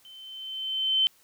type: tone with level ramp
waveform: sine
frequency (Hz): 3080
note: G7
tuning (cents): -31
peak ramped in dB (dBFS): -46 to -18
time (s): 0.05-1.07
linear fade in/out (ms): 0
effects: white hiss -61 dBFS RMS until 1.23 s